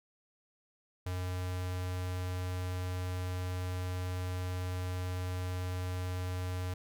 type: tone with notch filter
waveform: square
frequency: 90.9 Hz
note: F#2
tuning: 30 cents flat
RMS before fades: -36 dBFS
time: 1.06-6.74 s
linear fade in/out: 5 ms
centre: 220 Hz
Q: 1.4
effects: none